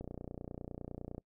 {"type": "click train", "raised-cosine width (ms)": 2, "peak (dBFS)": -29, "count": 36, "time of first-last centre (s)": [0.01, 1.181], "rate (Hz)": 29.9, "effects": ["noise-tail reverb RT60 0.1 s tail -22 dB re dry"]}